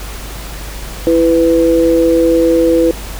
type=tone pair together; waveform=sine; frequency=332.1 / 497.6 Hz; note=E4 / B4; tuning=+13 / +13 cents; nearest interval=perfect fifth; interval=700 cents; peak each=-10 dBFS; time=1.07-2.91 s; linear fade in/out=0 ms; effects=added 50 Hz sine -25 dBFS peak until 3.19 s + pink hiss -29 dBFS RMS until 3.19 s